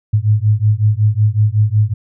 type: beating tone pair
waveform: sine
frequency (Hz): 103.83 / 109.23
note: G#2 / A2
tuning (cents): 0 / -12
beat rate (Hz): 5.4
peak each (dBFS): -13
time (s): 0.13-1.94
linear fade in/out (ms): 10
effects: none